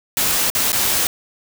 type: noise with dropouts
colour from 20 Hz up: white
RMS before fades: -18 dBFS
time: 0.17-1.07 s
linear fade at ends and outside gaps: 1 ms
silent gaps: 0.501-0.55 / 0.719-0.729 s
effects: none